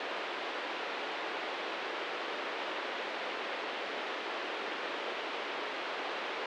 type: band-pass noise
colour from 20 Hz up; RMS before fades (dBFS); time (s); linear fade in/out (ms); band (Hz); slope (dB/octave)
pink; -38; 0-6.46; 2; 360 to 3500; 24
effects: none